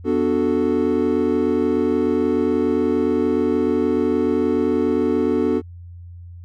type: chord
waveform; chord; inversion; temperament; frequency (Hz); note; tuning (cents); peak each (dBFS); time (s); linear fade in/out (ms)
triangle; B minor seventh; none; equal; 246.9 / 293.7 / 370 / 440; B3 / D4 / F#4 / A4; 0 / 0 / 0 / 0; -20; 0.04-5.62; 50
effects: added 87 Hz sine -35 dBFS peak until 6.44 s